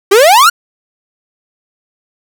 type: exponential sweep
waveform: 45% pulse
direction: up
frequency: 373.7 to 1485 Hz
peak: -3 dBFS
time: 0.11-0.5 s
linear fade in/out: 10 ms
effects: none